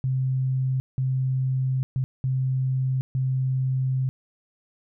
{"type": "tone bursts at uneven times", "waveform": "sine", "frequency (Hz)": 130.81, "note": "C3", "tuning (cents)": 0, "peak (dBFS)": -21, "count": 5, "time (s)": [[0.04, 0.8], [0.98, 1.83], [1.96, 2.04], [2.24, 3.01], [3.15, 4.09]], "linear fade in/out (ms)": 0, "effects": []}